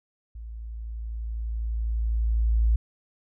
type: tone with level ramp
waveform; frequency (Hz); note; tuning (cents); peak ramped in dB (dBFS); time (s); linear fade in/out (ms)
sine; 56; A1; +31; -36 to -17; 0.35-2.76; 5
effects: none